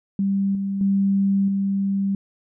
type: tone with level steps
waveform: sine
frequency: 196.6 Hz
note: G3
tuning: 5 cents sharp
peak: -18 / -22 / -16 / -19 dBFS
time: 0.19-2.15 s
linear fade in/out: 2 ms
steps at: 0.55 / 0.81 / 1.48 s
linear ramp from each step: 2 ms
effects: none